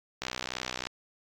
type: click train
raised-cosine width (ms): 0.2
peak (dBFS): -15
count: 42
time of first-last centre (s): 0.22-0.87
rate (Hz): 63.1
effects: AAC 64 kbps